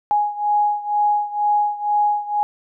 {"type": "beating tone pair", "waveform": "sine", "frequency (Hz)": [830.6, 832.7], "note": ["G#5", "G#5"], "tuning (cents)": [0, 4], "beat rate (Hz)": 2.1, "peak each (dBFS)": [-18, -21], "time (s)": [0.11, 2.43], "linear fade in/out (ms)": 0, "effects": []}